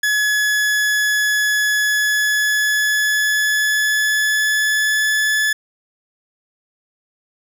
40% pulse tone with pitch glide, 1700 to 1722.7 Hz, G#6 to A6, +40 to -37 cents, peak -14 dBFS, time 0.03-5.53 s, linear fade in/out 5 ms, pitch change +23 cents, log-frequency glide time 1.82-5.09 s, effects none

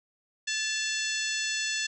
harmonic tone with a mistuned harmonic, 869 Hz, A5, 22 cents flat, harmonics 2 / 3 / 4 / 5 / 6 / 7 / 8 / 9, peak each -33 / -35 / -36 / -37 / -38 / -38 / -39 / -40 dBFS, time 0.47-1.87 s, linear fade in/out 10 ms, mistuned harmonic 3, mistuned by +55 cents, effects none

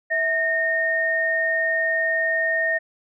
sine tone pair together, 651 / 1840.1 Hz, E5 / A#6, -22 / -23 cents, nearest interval octave + tritone, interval 1799 cents, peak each -25 / -20 dBFS, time 0.1-2.79 s, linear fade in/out 20 ms, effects none

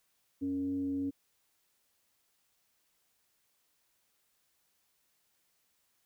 sine tone with frequency modulation, 277.5 Hz, C#4, 2 cents sharp, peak -31 dBFS, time 0.41-1.11 s, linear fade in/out 20 ms, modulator 186 Hz, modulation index 0.29, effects white hiss -75 dBFS RMS until 6.05 s

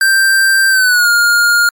square tone with pitch glide, 1572 to 1416.8 Hz, G6 to F6, +4 to +24 cents, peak -8 dBFS, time 0.01-1.69 s, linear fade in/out 2 ms, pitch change -180 cents, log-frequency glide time 0.69-1.09 s, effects MP3 96 kbps

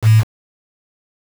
sine tone with quantisation, 110 Hz, A2, in tune, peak -6 dBFS, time 0.02-0.24 s, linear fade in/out 50 ms, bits 4, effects none

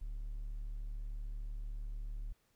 triangle tone, 36.71 Hz, D1, in tune, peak -36 dBFS, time 0.01-2.33 s, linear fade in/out 10 ms, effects tanh soft clip ceiling -32 dBFS + pink hiss -75 dBFS RMS until 2.55 s

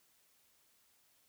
silence, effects white hiss -71 dBFS RMS until 1.28 s

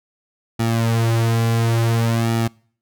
sawtooth tone with flanger, 114.9 Hz, A#2, 25 cents flat, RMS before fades -18 dBFS, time 0.59-2.48 s, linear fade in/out 10 ms, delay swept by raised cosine 1.9 to 5.5 ms, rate 0.57 Hz, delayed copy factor -0.8, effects noise-tail reverb RT60 0.5 s tail -25 dB re dry

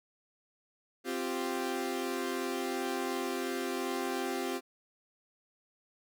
sawtooth chord, C suspended fourth, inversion none, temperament equal, 261.6 / 349.2 / 392 Hz, C4 / F4 / G4, 0 / 0 / 0 cents, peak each -33 dBFS, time 1.04-4.61 s, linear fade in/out 50 ms, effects none

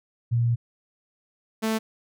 sine / sawtooth tone pair in turn, 118.1 / 220.9 Hz, A#2 / A3, +23 / +7 cents, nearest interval major seventh, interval 1084 cents, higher second, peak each -19 dBFS, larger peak neither, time 0.31-0.56 / 1.62-1.79 s, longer first, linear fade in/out 20 ms, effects none

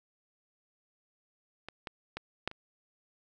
clicks, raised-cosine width 0.3 ms, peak -25 / -22 / -21 / -15 / -29 dBFS, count 5, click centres 1.686 / 1.872 / 2.17 / 2.476 / 2.514 s, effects none

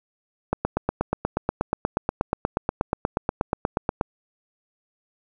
click train, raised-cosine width 1 ms, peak -7 dBFS, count 30, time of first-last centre 0.53-4.011 s, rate 8.33 Hz, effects none

